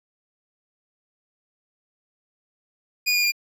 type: tone with pitch steps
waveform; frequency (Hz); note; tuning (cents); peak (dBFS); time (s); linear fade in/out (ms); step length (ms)
25% pulse; 2454 / 2429 / 2403; D#7 / D#7 / D7; -25 / -42 / +39; -15; 3.06-3.321; 20; 87
effects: none